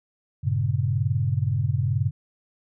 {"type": "chord", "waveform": "sine", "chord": "G diminished", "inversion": "none", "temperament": "equal with one note detuned", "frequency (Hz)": [97.6, 116.54, 138.59], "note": ["G2", "Bb2", "Db3"], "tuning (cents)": [-7, 0, 0], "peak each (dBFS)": -25, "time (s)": [0.43, 2.11], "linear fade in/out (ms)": 20, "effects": []}